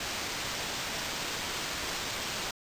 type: noise with sample-and-hold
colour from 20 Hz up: violet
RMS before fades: -35 dBFS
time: 0-2.51 s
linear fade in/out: 5 ms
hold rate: 11025 Hz
effects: resampled to 32000 Hz